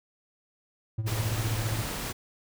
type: tone with tremolo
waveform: triangle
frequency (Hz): 110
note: A2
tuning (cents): 0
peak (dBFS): -23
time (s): 0.98-1.82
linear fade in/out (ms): 5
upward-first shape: sine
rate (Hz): 15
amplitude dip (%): 70
type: noise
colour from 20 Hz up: pink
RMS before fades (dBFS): -34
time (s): 1.06-2.13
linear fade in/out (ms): 20
effects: none